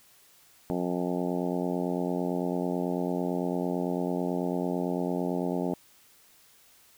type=harmonic tone with a mistuned harmonic; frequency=89 Hz; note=F2; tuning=33 cents sharp; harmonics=2 / 3 / 4 / 5 / 6 / 7 / 8 / 9 / 10; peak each=-32 / -32 / -34 / -36 / -40 / -37 / -42 / -42 / -44 dBFS; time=0.7-5.74 s; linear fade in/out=0 ms; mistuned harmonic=10; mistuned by=-38 cents; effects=white hiss -59 dBFS RMS until 6.97 s